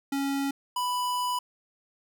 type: tone pair in turn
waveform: square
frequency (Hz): 276.8 / 990.4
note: C#4 / B5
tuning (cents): -2 / +5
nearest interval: octave + minor seventh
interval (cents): 2207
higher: second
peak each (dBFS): -27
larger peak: neither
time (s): 0.12-0.51 / 0.76-1.39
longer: second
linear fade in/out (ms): 5
effects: none